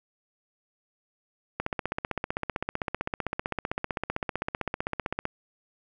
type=click train; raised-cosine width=0.5 ms; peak=-13 dBFS; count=58; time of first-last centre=1.6-5.254 s; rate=15.6 Hz; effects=none